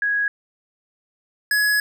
sine / square tone pair in turn, 1659 / 1684.1 Hz, G#6 / G#6, -2 / +24 cents, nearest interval unison, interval 26 cents, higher second, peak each -18 / -17 dBFS, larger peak second, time 0.02-0.28 / 1.51-1.8 s, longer second, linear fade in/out 2 ms, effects none

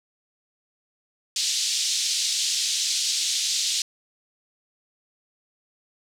pink band-pass noise, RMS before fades -25 dBFS, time 1.36-3.82 s, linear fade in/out 2 ms, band 3500 to 7500 Hz, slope 24 dB/octave, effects none

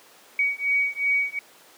sine beating tone pair, 2255 / 2257.7 Hz, C#7 / C#7, +29 / +31 cents, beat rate 2.7 Hz, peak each -24 dBFS, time 0.39-1.39 s, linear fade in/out 2 ms, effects pink hiss -51 dBFS RMS until 1.77 s + high-pass 400 Hz 12 dB/octave

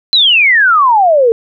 sine exponential sweep, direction down, 4127 to 440 Hz, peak -5 dBFS, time 0.13-1.32 s, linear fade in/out 0 ms, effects none

